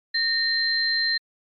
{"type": "tone pair together", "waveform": "sine", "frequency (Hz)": [1835, 4131], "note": ["A#6", "C8"], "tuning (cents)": [-28, -23], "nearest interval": "octave + major second", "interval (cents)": 1405, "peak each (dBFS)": [-24, -22], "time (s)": [0.14, 1.18], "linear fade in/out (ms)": 10, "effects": ["MP3 96 kbps"]}